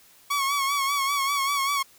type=tone with vibrato; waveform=sawtooth; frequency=1115 Hz; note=C#6; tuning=10 cents sharp; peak=-19 dBFS; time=0.3-1.83 s; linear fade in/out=10 ms; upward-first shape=sine; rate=5.1 Hz; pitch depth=53 cents each way; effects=white hiss -55 dBFS RMS until 1.98 s